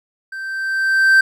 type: tone with level ramp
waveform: triangle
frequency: 1560 Hz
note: G6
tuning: 9 cents flat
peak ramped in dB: -25 to -5 dBFS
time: 0.32-1.21 s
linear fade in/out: 5 ms
effects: none